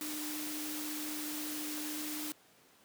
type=tone in noise; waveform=sine; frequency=302.4 Hz; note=D#4; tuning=49 cents flat; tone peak=-40 dBFS; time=0.01-2.32 s; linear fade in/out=0 ms; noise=white; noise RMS=-41 dBFS; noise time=0.01-2.32 s; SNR=-2 dB; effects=pink hiss -63 dBFS RMS until 2.84 s + high-pass 200 Hz 12 dB/octave